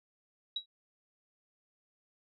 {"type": "tone with exponential decay", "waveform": "sine", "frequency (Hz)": 3869, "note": "B7", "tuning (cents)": -36, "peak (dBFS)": -29, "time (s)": [0.56, 0.66], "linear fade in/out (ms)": 5, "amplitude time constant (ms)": 20, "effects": []}